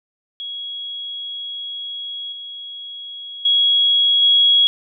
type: tone with level steps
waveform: sine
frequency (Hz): 3322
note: G#7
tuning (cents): 0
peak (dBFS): -26 / -30 / -12 / -10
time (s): 0.4-4.67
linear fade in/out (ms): 0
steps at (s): 2.32 / 3.45 / 4.22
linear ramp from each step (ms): 5
effects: none